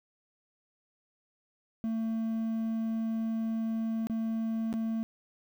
triangle tone with dropouts, 224.1 Hz, A3, 32 cents sharp, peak -27 dBFS, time 1.84-5.03 s, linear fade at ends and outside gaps 0 ms, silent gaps 4.07-4.098 / 4.728-4.739 s, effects 10-bit

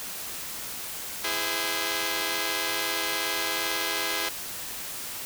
5% pulse chord, E augmented, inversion none, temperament just, 329.6 / 412 / 515 Hz, E4 / G#4 / B#4, 0 / -14 / -28 cents, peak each -21 dBFS, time 1.24-4.29 s, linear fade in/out 5 ms, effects white hiss -36 dBFS RMS until 5.25 s

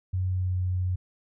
sine tone with pitch glide, 92.5 to 91.38 Hz, F#2 to F#2, 0 to -21 cents, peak -24 dBFS, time 0.13-0.96 s, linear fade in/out 10 ms, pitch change -21 cents, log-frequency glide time 0.28-0.57 s, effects none

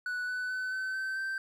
triangle tone with pitch steps, 1480 / 1495.5 / 1511.1 / 1526.9 / 1542.8 / 1559 Hz, F#6 / F#6 / F#6 / G6 / G6 / G6, 0 / +18 / +36 / -46 / -28 / -10 cents, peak -30 dBFS, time 0.06-1.38 s, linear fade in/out 2 ms, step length 220 ms, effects none

